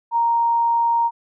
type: tone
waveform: sine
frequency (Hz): 932.3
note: A#5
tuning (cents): 0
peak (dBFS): -15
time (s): 0.11-1.11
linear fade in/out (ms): 50
effects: none